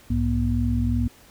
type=tone cluster; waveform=sine; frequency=62.3 / 104.9 / 240.9 Hz; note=B1 / G#2 / B3; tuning=+16 / +18 / -43 cents; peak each=-24 dBFS; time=0.1-1.08 s; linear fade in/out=5 ms; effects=pink hiss -52 dBFS RMS until 1.3 s